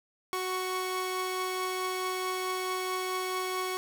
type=tone pair together; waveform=sawtooth; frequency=371.1 / 1108.7 Hz; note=F#4 / C#6; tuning=+5 / 0 cents; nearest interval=octave + perfect fifth; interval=1895 cents; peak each=-29 / -30 dBFS; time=0.33-3.77 s; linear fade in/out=0 ms; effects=none